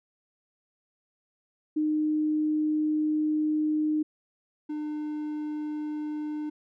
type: tone pair in turn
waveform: sine / triangle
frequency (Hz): 306.2 / 301.8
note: D#4 / D4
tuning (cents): -28 / +47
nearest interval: unison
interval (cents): 25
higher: first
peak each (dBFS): -23 / -28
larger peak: first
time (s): 1.76-4.03 / 4.69-6.5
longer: first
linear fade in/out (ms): 10
effects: none